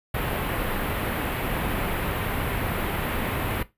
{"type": "band-stop noise", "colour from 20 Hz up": "pink", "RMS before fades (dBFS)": -27, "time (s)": [0.14, 3.63], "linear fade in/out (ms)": 5, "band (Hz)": [2900, 13000], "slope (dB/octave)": 24, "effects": ["noise-tail reverb RT60 0.2 s tail -17 dB re dry", "resampled to 32000 Hz"]}